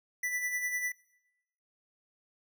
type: tone with tremolo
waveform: square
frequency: 1978 Hz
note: B6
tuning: 2 cents sharp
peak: -30 dBFS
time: 0.23-0.92 s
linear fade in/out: 5 ms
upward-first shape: sine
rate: 10 Hz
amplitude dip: 50%
effects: noise-tail reverb RT60 1.0 s tail -23 dB re dry